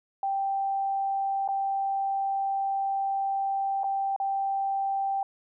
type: tone with dropouts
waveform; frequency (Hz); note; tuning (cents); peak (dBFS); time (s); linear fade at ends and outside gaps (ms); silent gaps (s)
sine; 784; G5; 0; -25; 0.23-5.23; 2; 1.478-1.487 / 3.834-3.841 / 4.163-4.2
effects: none